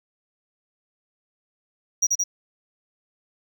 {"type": "tone with echo", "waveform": "triangle", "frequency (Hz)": 5760, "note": "F#8", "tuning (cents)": -47, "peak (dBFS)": -15, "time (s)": [2.02, 2.07], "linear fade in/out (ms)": 10, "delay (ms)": 85, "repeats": 2, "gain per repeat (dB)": -2, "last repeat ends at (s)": 2.24, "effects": []}